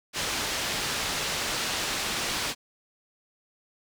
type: low-pass noise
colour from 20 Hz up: white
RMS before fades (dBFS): -30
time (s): 0.13-2.55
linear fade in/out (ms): 50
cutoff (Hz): 5300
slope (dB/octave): 12
effects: none